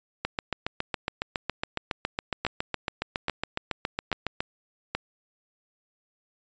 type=two click trains; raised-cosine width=0.3 ms; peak=-11 / -11 dBFS; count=4 / 31; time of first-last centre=2.45-4.95 / 0.25-4.405 s; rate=1.2 / 7.22 Hz; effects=resampled to 16000 Hz